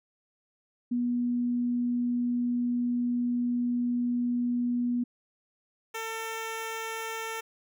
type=tone pair in turn; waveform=sine / 10% pulse; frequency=242.8 / 448.7 Hz; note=B3 / A4; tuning=-29 / +34 cents; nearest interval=major seventh; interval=1063 cents; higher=second; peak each=-25 dBFS; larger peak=neither; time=0.91-5.04 / 5.94-7.41 s; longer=first; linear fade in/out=10 ms; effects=none